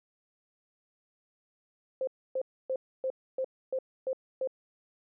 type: tone bursts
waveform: sine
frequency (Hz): 523.3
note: C5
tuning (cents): 0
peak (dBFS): -28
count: 8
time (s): 2.01-4.474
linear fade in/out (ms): 2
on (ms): 63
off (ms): 280
effects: none